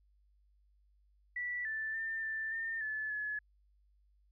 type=tone with pitch steps; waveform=sine; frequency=1958 / 1761 / 1795 / 1772 / 1811 / 1731 / 1706 Hz; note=B6 / A6 / A6 / A6 / A6 / A6 / G#6; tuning=-15 / +1 / +34 / +12 / +49 / -29 / +46 cents; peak=-35 dBFS; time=1.36-3.39 s; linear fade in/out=5 ms; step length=290 ms; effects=added 50 Hz sine -66 dBFS peak until 4.31 s